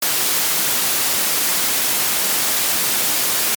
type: noise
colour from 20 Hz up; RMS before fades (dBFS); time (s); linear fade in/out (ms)
white; -18; 0.02-3.55; 5
effects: high-pass 150 Hz 12 dB/octave + MP3 96 kbps